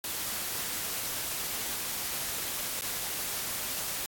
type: noise with dropouts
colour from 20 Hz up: white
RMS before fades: -34 dBFS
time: 0.04-4.06 s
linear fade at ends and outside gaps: 1 ms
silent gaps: 2.811-2.82 s
effects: AAC 64 kbps